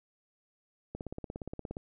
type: click train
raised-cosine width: 2 ms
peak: -25 dBFS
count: 15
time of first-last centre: 0.95-1.769 s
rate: 17.1 Hz
effects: none